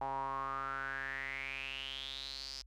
sawtooth tone with band-pass filter sweep, 135.5 Hz, C#3, 39 cents flat, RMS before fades -41 dBFS, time 0.01-2.62 s, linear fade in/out 5 ms, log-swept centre 840 to 5100 Hz, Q 8, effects added 50 Hz sine -56 dBFS peak until 2.66 s

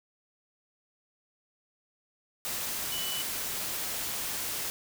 sine tone in noise, 2972 Hz, F#7, 7 cents sharp, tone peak -35 dBFS, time 2.92-3.22 s, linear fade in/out 0 ms, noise white, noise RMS -34 dBFS, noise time 2.45-4.7 s, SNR -4 dB, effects none

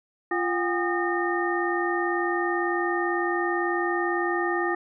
sine tone cluster, 347.3 / 728 / 806 / 1224 / 1831 Hz, F4 / F#5 / G5 / D#6 / A#6, -10 / -28 / +48 / -29 / -32 cents, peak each -26 / -34 / -31 / -31 / -29 dBFS, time 0.31-4.75 s, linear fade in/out 5 ms, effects none

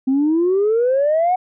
sine exponential sweep, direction up, 258.2 to 751 Hz, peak -12 dBFS, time 0.07-1.36 s, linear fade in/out 10 ms, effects tanh soft clip ceiling -10 dBFS

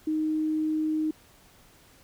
sine tone, 311.1 Hz, D#4, in tune, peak -24 dBFS, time 0.07-1.11 s, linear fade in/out 5 ms, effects pink hiss -57 dBFS RMS until 2.03 s

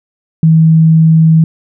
sine tone, 160.8 Hz, E3, 43 cents flat, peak -3 dBFS, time 0.43-1.44 s, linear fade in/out 2 ms, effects none

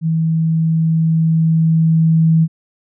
sine tone with level ramp, 161.8 Hz, E3, 32 cents flat, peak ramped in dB -13 to -8 dBFS, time 0.01-2.48 s, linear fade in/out 50 ms, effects none

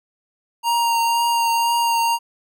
square tone with vibrato, 932.3 Hz, A#5, in tune, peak -17 dBFS, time 0.63-2.19 s, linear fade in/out 50 ms, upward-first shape triangle, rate 2 Hz, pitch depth 18 cents each way, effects none

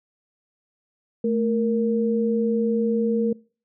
sine tone pair together, 220 / 466.2 Hz, A3 / A#4, 0 / 0 cents, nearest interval octave + minor second, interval 1300 cents, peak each -22 dBFS, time 1.24-3.33 s, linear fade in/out 5 ms, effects noise-tail reverb RT60 0.4 s tail -25 dB re dry

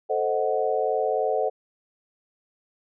sine chord, A diminished seventh, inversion none, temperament equal, 440 / 523.3 / 622.3 / 740 Hz, A4 / C5 / Eb5 / Gb5, 0 / 0 / 0 / 0 cents, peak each -26 / -27 / -28 / -27 dBFS, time 0.09-1.5 s, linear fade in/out 20 ms, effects none

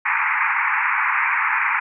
white band-pass noise, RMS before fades -20 dBFS, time 0.05-1.8 s, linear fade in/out 10 ms, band 850 to 2400 Hz, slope 96 dB/octave, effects none

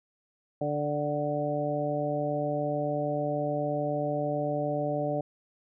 harmonic tone with a mistuned harmonic, 146.83 Hz, D3, in tune, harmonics 1 / 2 / 3 / 4 / 5, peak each -34 / -34 / -36 / -30 / -35 dBFS, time 0.61-5.21 s, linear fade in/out 5 ms, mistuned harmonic 5, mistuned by +22 cents, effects none

